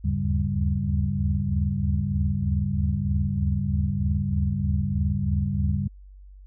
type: tone cluster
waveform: sine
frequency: 76.9 / 80.1 / 99 / 140.9 / 196.6 Hz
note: D#2 / E2 / G2 / C#3 / G3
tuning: -20 / -49 / +18 / +29 / +5 cents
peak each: -28 dBFS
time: 0.04-5.88 s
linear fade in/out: 10 ms
effects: added 48 Hz sine -43 dBFS peak until 6.46 s